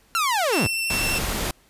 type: linear sweep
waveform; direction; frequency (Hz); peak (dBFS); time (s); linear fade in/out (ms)
sawtooth; down; 1396.9 to 69.3; -16; 0.15-0.67; 0
type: tone with vibrato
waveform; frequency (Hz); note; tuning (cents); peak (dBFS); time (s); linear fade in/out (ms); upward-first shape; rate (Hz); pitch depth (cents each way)
sawtooth; 2692; E7; +36; -20; 0.52-1.19; 10; sine; 12; 12
type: noise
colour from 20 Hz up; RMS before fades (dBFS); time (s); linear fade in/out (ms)
pink; -26; 0.9-1.51; 2
effects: pink hiss -58 dBFS RMS until 1.69 s + resampled to 32000 Hz